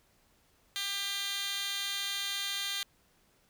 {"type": "tone with high-pass filter", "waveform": "15% pulse", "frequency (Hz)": 398, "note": "G4", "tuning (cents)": 26, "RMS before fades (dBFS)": -35, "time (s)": [0.76, 2.83], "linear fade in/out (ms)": 0, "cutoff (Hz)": 2800, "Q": 4.1, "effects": ["pink hiss -68 dBFS RMS until 3.49 s"]}